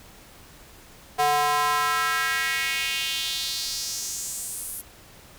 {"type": "tone with high-pass filter sweep", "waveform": "square", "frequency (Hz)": 146.83, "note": "D3", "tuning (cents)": 0, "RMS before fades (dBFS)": -26, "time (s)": [1.18, 4.82], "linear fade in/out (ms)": 20, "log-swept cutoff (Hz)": [700, 11000], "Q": 2.7, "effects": ["pink hiss -49 dBFS RMS until 5.38 s"]}